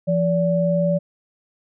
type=tone pair together; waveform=sine; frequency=171 / 577.2 Hz; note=F3 / D5; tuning=-36 / -30 cents; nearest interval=octave + major sixth; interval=2106 cents; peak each=-19 dBFS; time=0.07-0.99 s; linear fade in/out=20 ms; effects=none